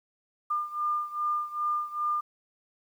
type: beating tone pair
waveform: sine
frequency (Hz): 1202 / 1204.5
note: D6 / D6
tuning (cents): +40 / +43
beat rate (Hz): 2.5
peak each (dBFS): -29 / -32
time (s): 0.5-2.21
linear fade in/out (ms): 10
effects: 10-bit